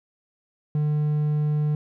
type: tone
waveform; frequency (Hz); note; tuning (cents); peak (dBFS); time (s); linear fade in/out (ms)
triangle; 150; D3; +37; -18; 0.75-1.75; 2
effects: none